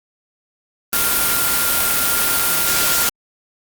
sine tone in noise, 1396.9 Hz, F6, in tune, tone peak -24 dBFS, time 0.93-3.09 s, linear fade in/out 0 ms, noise white, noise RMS -17 dBFS, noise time 0.93-3.09 s, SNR -10 dB, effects Opus 32 kbps

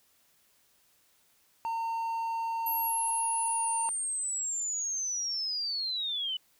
triangle tone, 912 Hz, A#5, 38 cents flat, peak -28 dBFS, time 1.65-3.89 s, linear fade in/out 0 ms
sine linear sweep, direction down, 11840 to 2960 Hz, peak -30 dBFS, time 2.66-6.37 s, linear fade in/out 5 ms
effects white hiss -67 dBFS RMS until 6.59 s

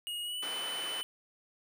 square tone with pitch glide, 2877 to 3020 Hz, F#7 to F#7, -49 to +35 cents, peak -36 dBFS, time 0.07-1.03 s, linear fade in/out 0 ms, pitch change +84 cents, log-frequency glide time 0.22-0.46 s
white band-pass noise, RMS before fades -43 dBFS, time 0.42-1.02 s, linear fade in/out 10 ms, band 320 to 2400 Hz, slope 12 dB/octave
effects none

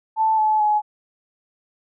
sine tone with pitch steps, 880 / 861.9 / 844.2 Hz, A5 / A5 / G#5, 0 / -36 / +28 cents, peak -15 dBFS, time 0.16-0.82 s, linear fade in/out 50 ms, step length 220 ms, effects none

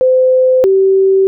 sine tone pair in turn, 514 / 385.1 Hz, C5 / G4, -31 / -31 cents, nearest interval perfect fourth, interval 500 cents, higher first, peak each -6 dBFS, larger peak neither, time 0.01-0.64 / 0.64-1.27 s, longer neither, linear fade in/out 0 ms, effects none

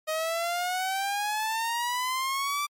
sawtooth exponential sweep, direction up, 622.3 to 1177 Hz, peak -23 dBFS, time 0.07-2.67 s, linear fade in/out 20 ms, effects MP3 64 kbps

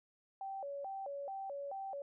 sine tone with vibrato, 662 Hz, E5, 7 cents sharp, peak -40 dBFS, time 0.41-2.02 s, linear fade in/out 2 ms, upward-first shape square, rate 2.3 Hz, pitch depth 280 cents each way, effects none

